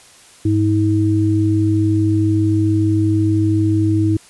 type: tone pair together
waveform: sine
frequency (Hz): 102.29 / 320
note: G#2 / D#4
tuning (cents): -26 / +49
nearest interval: octave + minor sixth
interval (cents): 1975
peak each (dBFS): -15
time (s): 0.45-4.17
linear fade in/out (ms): 5
effects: white hiss -45 dBFS RMS until 4.29 s + resampled to 24000 Hz